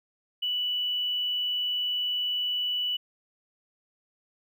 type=tone with hard clipping; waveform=triangle; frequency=2960 Hz; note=F#7; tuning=in tune; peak=-26 dBFS; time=0.42-2.97 s; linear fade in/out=10 ms; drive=3 dB; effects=none